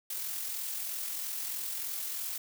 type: noise with amplitude modulation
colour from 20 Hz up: blue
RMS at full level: -35 dBFS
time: 0.1-2.38 s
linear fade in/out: 5 ms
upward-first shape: sine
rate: 43.1 Hz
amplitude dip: 35%
effects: none